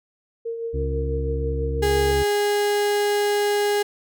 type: tone with tremolo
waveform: sine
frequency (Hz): 460.2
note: A#4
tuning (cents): -22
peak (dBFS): -24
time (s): 0.45-2.12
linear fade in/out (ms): 10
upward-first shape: triangle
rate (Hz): 6.1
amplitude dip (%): 50
type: harmonic tone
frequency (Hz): 68.5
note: C#2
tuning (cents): -20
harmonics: 1 / 2 / 4 / 5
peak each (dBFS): -24 / -30 / -36 / -38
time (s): 0.73-2.24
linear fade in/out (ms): 20
type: tone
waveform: 35% pulse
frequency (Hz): 411.6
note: G#4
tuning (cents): -16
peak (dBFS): -17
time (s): 1.82-3.83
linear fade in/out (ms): 10
effects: none